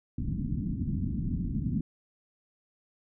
white low-pass noise, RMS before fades -31 dBFS, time 0.18-1.81 s, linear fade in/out 5 ms, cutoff 260 Hz, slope 48 dB/octave, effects none

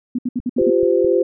sine tone bursts, 246.9 Hz, B3, in tune, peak -17 dBFS, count 6, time 0.15-0.701 s, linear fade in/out 5 ms, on 36 ms, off 67 ms
click train, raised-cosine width 5 ms, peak -22 dBFS, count 4, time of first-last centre 0.4-1.047 s, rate 4.64 Hz
sine chord, F suspended second, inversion none, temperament equal with one note detuned, 349.2 / 392 / 514 Hz, F4 / G4 / C5, 0 / 0 / -31 cents, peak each -17 dBFS, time 0.58-1.23 s, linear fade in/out 5 ms
effects none

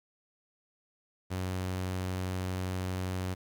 sawtooth tone, 92.5 Hz, F#2, in tune, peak -28 dBFS, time 1.3-3.35 s, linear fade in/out 20 ms, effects 10-bit

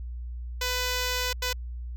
5% pulse tone bursts at uneven times, 499.3 Hz, B4, 19 cents sharp, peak -15 dBFS, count 2, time 0.61-1.33 / 1.42-1.53 s, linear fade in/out 5 ms, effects added 60 Hz sine -33 dBFS peak until 1.96 s

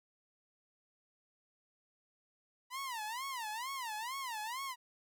sawtooth tone with vibrato, 966 Hz, B5, 39 cents flat, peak -35 dBFS, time 2.7-4.76 s, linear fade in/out 50 ms, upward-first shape sine, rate 2.2 Hz, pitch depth 230 cents each way, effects none

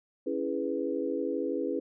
sine chord, C# minor seventh, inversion none, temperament equal, 277.2 / 329.6 / 415.3 / 493.9 Hz, C#4 / E4 / G#4 / B4, 0 / 0 / 0 / 0 cents, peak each -34 dBFS, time 0.26-1.8 s, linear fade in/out 10 ms, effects none

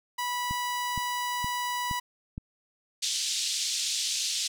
sawtooth tone, 981 Hz, B5, 12 cents flat, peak -25 dBFS, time 0.18-2 s, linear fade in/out 10 ms
click train, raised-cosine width 5 ms, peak -23 dBFS, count 5, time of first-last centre 0.51-2.379 s, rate 2.14 Hz
pink band-pass noise, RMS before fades -30 dBFS, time 3.02-4.48 s, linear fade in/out 10 ms, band 3400 to 7800 Hz, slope 24 dB/octave
effects none

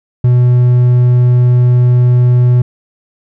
triangle tone with hard clipping, 123.47 Hz, B2, in tune, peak -6 dBFS, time 0.24-2.62 s, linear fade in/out 5 ms, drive 6 dB, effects none

